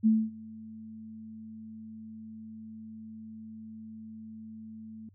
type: tone with ADSR envelope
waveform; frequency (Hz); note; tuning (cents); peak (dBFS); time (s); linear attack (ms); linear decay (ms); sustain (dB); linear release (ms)
sine; 220; A3; 0; -18; 0.03-5.09; 32; 240; -24; 3
effects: added 97 Hz sine -57 dBFS peak until 5.14 s